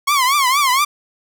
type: tone with vibrato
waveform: sawtooth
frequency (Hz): 1085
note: C#6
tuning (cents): -37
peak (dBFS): -9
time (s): 0.07-0.85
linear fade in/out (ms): 10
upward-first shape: triangle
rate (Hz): 4.3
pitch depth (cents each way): 180
effects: none